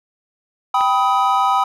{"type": "chord", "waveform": "triangle", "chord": "G augmented", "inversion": "none", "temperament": "equal with one note detuned", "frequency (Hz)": [784, 987.8, 1261.9], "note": ["G5", "B5", "D#6"], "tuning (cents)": [0, 0, 24], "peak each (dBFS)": -16, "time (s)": [0.74, 1.64], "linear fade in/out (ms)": 5}
{"type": "click", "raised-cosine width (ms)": 0.3, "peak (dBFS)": -14, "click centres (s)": 0.809}
{"effects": []}